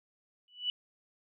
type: tone with exponential growth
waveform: sine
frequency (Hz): 2960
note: F#7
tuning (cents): 0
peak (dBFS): -26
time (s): 0.48-0.7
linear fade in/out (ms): 1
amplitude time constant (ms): 47
effects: none